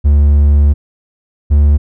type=tone pair in turn; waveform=triangle; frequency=72.4 / 72.9 Hz; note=D2 / D2; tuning=-24 / -12 cents; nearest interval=unison; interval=12 cents; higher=second; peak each=-3 dBFS; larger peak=neither; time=0.04-0.74 / 1.5-1.78 s; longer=first; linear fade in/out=20 ms; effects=none